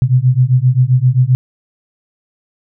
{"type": "beating tone pair", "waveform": "sine", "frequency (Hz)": [123.47, 131.07], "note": ["B2", "C3"], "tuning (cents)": [0, 3], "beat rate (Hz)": 7.6, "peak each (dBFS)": -11, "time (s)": [0.02, 1.35], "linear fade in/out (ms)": 0, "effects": []}